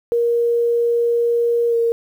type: tone with pitch glide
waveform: sine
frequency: 471.1 to 464.1 Hz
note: A#4 to A#4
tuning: +18 to -8 cents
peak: -14 dBFS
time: 0.12-1.92 s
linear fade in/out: 0 ms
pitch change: -26 cents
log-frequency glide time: 1.68-1.75 s
effects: 8-bit